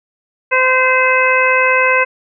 harmonic tone, 515 Hz, C5, 28 cents flat, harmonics 1 / 2 / 3 / 4 / 5, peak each -16 / -16 / -16 / -16 / -16 dBFS, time 0.51-2.05 s, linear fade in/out 20 ms, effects none

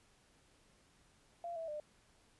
sine tone with pitch steps, 687 / 654 / 600 Hz, F5 / E5 / D5, -29 / -14 / +37 cents, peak -40 dBFS, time 1.44-1.8 s, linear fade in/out 2 ms, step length 120 ms, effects pink hiss -69 dBFS RMS until 2.39 s + resampled to 24000 Hz

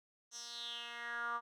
10% pulse tone with band-pass filter sweep, 236.6 Hz, A#3, 26 cents sharp, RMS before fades -43 dBFS, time 0.31-1.41 s, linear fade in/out 50 ms, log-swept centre 6200 to 1100 Hz, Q 5.4, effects none

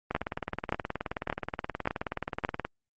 two click trains, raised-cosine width 0.5 ms, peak -11 / -16 dBFS, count 5 / 49, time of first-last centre 0.15-2.449 / 0.11-2.65 s, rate 1.74 / 18.9 Hz, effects Opus 24 kbps

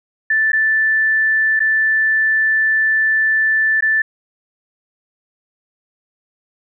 sine tone with dropouts, 1760 Hz, A6, in tune, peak -12 dBFS, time 0.3-4.02 s, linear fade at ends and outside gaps 5 ms, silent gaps 0.52-0.531 / 1.594-1.602 / 3.808-3.823 s, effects none

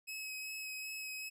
sawtooth tone with vibrato, 2558 Hz, D#7, 47 cents sharp, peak -38 dBFS, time 0.07-1.3 s, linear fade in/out 20 ms, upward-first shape sine, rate 2.6 Hz, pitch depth 14 cents each way, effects none

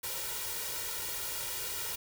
white noise with comb filter, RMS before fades -37 dBFS, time 0.03-1.96 s, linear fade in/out 10 ms, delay 2.1 ms, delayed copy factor +0.85, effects none

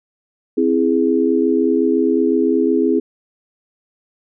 sine chord, C augmented, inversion none, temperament equal, 261.6 / 329.6 / 415.3 Hz, C4 / E4 / G#4, 0 / 0 / 0 cents, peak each -17 dBFS, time 0.57-3 s, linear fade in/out 10 ms, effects none

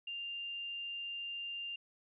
sine tone, 2794 Hz, F7, in tune, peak -39 dBFS, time 0.07-1.76 s, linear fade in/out 5 ms, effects none

